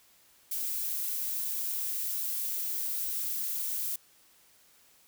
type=noise; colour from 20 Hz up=violet; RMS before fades=-33 dBFS; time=0.51-3.96 s; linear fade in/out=5 ms; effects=white hiss -62 dBFS RMS until 5.07 s